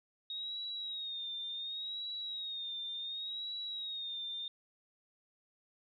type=tone with vibrato; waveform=sine; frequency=3746 Hz; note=A#7; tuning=8 cents sharp; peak=-38 dBFS; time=0.3-4.48 s; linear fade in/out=2 ms; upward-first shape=sine; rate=0.69 Hz; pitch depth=73 cents each way; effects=13-bit